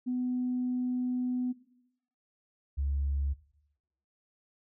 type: tone pair in turn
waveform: sine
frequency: 250 / 70.02 Hz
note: B3 / C#2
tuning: +21 / +18 cents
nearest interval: octave + minor seventh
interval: 2203 cents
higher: first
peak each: -28 / -27 dBFS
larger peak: second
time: 0.06-1.53 / 2.77-3.34 s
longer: first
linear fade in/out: 20 ms
effects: noise-tail reverb RT60 0.8 s tail -17 dB re dry + tanh soft clip ceiling -23 dBFS